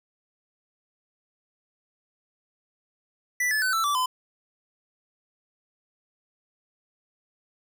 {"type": "tone with pitch steps", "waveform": "square", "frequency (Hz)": [1975.5, 1729.7, 1514.5, 1326.1, 1161.1, 1016.7], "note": ["B6", "A6", "F#6", "E6", "D6", "B5"], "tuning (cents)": [0, -30, 40, 10, -20, 50], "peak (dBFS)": -23, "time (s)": [3.4, 4.06], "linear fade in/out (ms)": 5, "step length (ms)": 110, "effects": []}